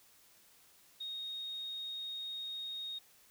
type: tone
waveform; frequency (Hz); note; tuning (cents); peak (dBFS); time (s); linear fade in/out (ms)
sine; 3728; A#7; -1; -39; 1-2.99; 10
effects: white hiss -64 dBFS RMS until 3.3 s